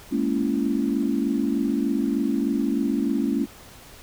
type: chord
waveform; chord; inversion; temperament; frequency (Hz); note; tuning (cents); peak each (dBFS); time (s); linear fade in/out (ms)
sine; A# half-diminished seventh; third; just; 209.8 / 233.1 / 279.7 / 335.6; G#3 / A#3 / C#4 / E4; +18 / 0 / +16 / +31; -27 / -26 / -24 / -29; 0.11-3.46; 20
effects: pink hiss -46 dBFS RMS until 4.02 s